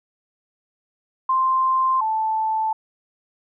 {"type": "tone pair in turn", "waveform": "sine", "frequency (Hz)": [1046.5, 877.7], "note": ["C6", "A5"], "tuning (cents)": [0, -5], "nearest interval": "minor third", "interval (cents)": 305, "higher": "first", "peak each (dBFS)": [-16, -19], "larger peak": "first", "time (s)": [[1.29, 2.01], [2.01, 2.73]], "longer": "neither", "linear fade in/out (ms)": 5, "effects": []}